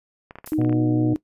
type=clicks; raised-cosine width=0.5 ms; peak=-23 dBFS; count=10; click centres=0.309 / 0.356 / 0.386 / 0.444 / 0.475 / 0.533 / 0.615 / 0.648 / 0.695 / 0.727 s
type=noise with exponential decay; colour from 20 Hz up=violet; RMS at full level=-32 dBFS; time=0.46-0.66 s; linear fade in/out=2 ms; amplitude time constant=43 ms
type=tone with vibrato; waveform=sine; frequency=308.4 Hz; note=D#4; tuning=15 cents flat; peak=-19 dBFS; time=0.52-1.16 s; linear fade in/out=0 ms; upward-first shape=sine; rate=4.4 Hz; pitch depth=11 cents each way
type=harmonic tone; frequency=121.7 Hz; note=B2; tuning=25 cents flat; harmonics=1 / 2 / 3 / 4 / 5 / 6; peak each=-22 / -28 / -32 / -34 / -36 / -38 dBFS; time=0.58-1.14 s; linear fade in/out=5 ms
effects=noise-tail reverb RT60 0.1 s tail -19 dB re dry + resampled to 32000 Hz